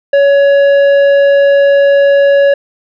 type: tone with tanh clipping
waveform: triangle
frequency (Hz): 561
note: C#5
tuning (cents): +21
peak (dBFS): -6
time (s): 0.13-2.54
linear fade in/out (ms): 5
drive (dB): 13
effects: none